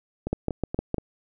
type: two click trains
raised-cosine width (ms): 2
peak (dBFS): -15 / -11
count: 4 / 5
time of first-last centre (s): 0.27-0.983 / 0.33-0.943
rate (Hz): 4.21 / 6.52
effects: none